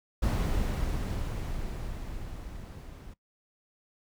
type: noise with level ramp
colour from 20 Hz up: brown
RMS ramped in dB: -26 to -45 dBFS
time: 0.22-3.14 s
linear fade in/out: 10 ms
effects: noise-tail reverb RT60 0.1 s tail -19 dB re dry